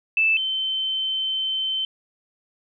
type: tone pair in turn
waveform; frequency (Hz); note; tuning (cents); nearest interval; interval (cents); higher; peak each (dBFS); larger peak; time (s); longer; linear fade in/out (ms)
sine; 2637 / 3084; E7 / G7; 0 / -29; minor third; 271; second; -16 / -22; first; 0.17-0.37 / 0.37-1.85; second; 2
effects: none